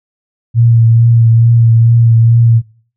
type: tone with vibrato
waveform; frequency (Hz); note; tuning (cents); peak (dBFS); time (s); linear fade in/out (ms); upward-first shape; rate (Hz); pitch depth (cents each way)
sine; 115.7; A#2; -13; -4; 0.54-2.62; 50; triangle; 2.3; 28
effects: noise-tail reverb RT60 0.5 s tail -23 dB re dry